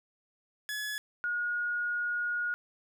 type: tone pair in turn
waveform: sawtooth / sine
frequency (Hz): 1700 / 1440.3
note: G#6 / F#6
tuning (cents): +40 / -47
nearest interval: minor third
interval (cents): 287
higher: first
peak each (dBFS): -30 / -29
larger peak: second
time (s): 0.69-0.98 / 1.24-2.54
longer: second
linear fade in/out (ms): 0
effects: none